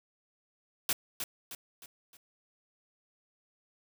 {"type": "noise with echo", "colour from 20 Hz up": "white", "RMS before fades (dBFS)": -29, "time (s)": [0.89, 0.93], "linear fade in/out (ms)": 2, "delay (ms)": 310, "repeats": 4, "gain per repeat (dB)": -7, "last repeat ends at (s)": 2.17, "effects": []}